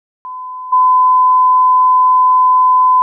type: tone with level steps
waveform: sine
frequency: 1013 Hz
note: B5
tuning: 44 cents sharp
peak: -23 / -6 dBFS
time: 0.25-3.02 s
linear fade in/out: 0 ms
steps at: 0.72 s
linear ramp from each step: 10 ms
effects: none